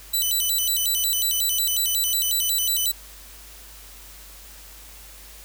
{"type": "tone with vibrato", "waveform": "5% pulse", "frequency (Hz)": 3454, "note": "A7", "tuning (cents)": -33, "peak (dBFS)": -13, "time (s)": [0.13, 2.92], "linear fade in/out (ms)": 10, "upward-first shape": "square", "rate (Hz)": 5.5, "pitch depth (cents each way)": 240, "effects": ["added 50 Hz sine -46 dBFS peak until 5.44 s", "white hiss -45 dBFS RMS until 5.44 s"]}